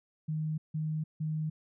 sine tone bursts, 155.56 Hz, D#3, in tune, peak -30 dBFS, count 3, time 0.28-1.5 s, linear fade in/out 10 ms, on 300 ms, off 160 ms, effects none

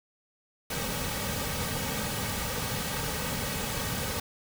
pink noise with comb filter, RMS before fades -32 dBFS, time 0.7-4.2 s, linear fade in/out 5 ms, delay 2.9 ms, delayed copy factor -0.65, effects none

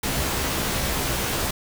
pink noise with comb filter, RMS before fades -25 dBFS, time 0.03-1.51 s, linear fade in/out 5 ms, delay 15 ms, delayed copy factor +0.6, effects none

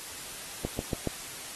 click train, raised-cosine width 2 ms, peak -16 dBFS, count 4, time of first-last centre 0.65-1.073 s, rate 7.09 Hz, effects white hiss -41 dBFS RMS until 1.55 s + AAC 32 kbps

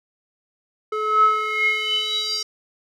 square tone with band-pass filter sweep, 430 Hz, A4, 40 cents flat, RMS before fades -21 dBFS, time 0.92-2.43 s, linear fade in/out 5 ms, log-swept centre 900 to 5300 Hz, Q 8.5, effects none

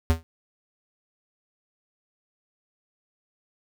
square tone with exponential decay, 81.8 Hz, E2, 13 cents flat, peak -14 dBFS, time 0.1-0.23 s, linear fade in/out 0 ms, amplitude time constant 27 ms, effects none

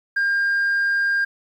sine tone, 1605 Hz, G6, 40 cents sharp, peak -15 dBFS, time 0.16-1.25 s, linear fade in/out 10 ms, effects tanh soft clip ceiling -16 dBFS + 9-bit

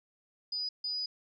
sine tone bursts at uneven times, 4952 Hz, D#8, 9 cents flat, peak -32 dBFS, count 2, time 0.52-0.69 / 0.84-1.06 s, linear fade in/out 5 ms, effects none

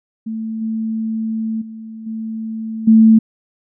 sine tone with level steps, 221.9 Hz, A3, 15 cents sharp, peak -21 / -18 / -29 / -22 / -5 dBFS, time 0.26-3.19 s, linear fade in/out 10 ms, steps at 0.61 / 1.61 / 2.06 / 2.87 s, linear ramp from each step 10 ms, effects none

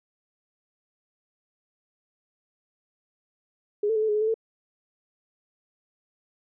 sine tone with pitch steps, 414.6 / 446.1 / 430.3 / 437.8 / 418.9 / 425.1 / 436.9 / 447.8 Hz, G#4 / A4 / A4 / A4 / G#4 / G#4 / A4 / A4, -3 / +24 / -39 / -9 / +15 / +40 / -12 / +30 cents, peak -21 dBFS, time 3.83-4.342 s, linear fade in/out 5 ms, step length 64 ms, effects none

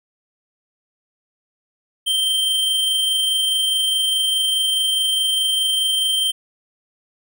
square tone with amplitude modulation, 3136 Hz, G7, in tune, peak -16 dBFS, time 2.06-6.32 s, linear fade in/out 20 ms, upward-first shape sine, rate 24.8 Hz, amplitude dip 25%, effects none

